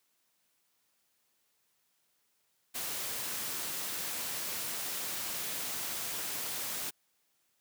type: noise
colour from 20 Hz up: white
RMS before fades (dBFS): -37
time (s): 2.74-6.91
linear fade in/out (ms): 20
effects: white hiss -75 dBFS RMS until 7.6 s + high-pass 100 Hz 12 dB/octave